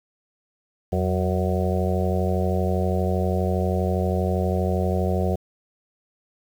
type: harmonic tone with a mistuned harmonic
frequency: 92.5 Hz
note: F#2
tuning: in tune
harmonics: 1 / 2 / 4 / 5 / 6 / 7 / 8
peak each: -23 / -26 / -29 / -30 / -31 / -31 / -32 dBFS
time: 0.92-5.36 s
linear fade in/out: 10 ms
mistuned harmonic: 1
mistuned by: -140 cents
effects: 8-bit